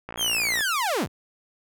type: click train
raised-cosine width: 0.5 ms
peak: -19 dBFS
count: 31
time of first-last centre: 0.09-0.608 s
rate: 57.9 Hz
type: linear sweep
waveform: sawtooth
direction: down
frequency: 3322 to 36 Hz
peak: -19 dBFS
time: 0.17-1.08 s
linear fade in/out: 50 ms
effects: none